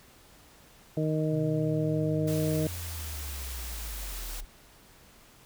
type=harmonic tone; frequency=155.56 Hz; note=D#3; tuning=in tune; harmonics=1 / 2 / 3 / 4; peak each=-28 / -31 / -33 / -34 dBFS; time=0.97-2.67 s; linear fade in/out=2 ms
type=linear sweep; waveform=sine; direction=down; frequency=130.81 to 34.65 Hz; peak=-36 dBFS; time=1.32-4.45 s; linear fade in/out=10 ms
type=noise; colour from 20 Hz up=white; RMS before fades=-41 dBFS; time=2.27-4.41 s; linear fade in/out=10 ms
effects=pink hiss -56 dBFS RMS until 5.45 s